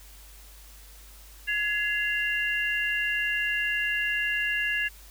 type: tone cluster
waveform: sine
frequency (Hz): 1683 / 2071 / 2771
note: G#6 / C7 / F7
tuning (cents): +23 / -18 / -14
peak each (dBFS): -27 / -33 / -29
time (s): 1.47-4.89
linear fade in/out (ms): 20
effects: added 50 Hz sine -48 dBFS peak until 5.1 s + white hiss -52 dBFS RMS until 5.1 s